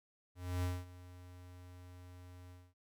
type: tone with ADSR envelope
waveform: square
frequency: 90 Hz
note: F#2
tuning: 47 cents flat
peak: -34 dBFS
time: 0.35-2.74 s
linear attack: 280 ms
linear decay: 220 ms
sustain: -19 dB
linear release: 230 ms
effects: noise-tail reverb RT60 0.1 s tail -18 dB re dry